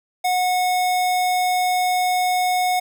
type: tone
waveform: square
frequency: 730 Hz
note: F#5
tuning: 24 cents flat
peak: -18 dBFS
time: 0.24-2.8 s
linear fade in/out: 10 ms
effects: none